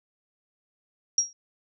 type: tone with exponential decay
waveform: sine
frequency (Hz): 5650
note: F8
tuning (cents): +19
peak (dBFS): -15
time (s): 1.18-1.33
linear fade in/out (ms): 2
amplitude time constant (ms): 32
effects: none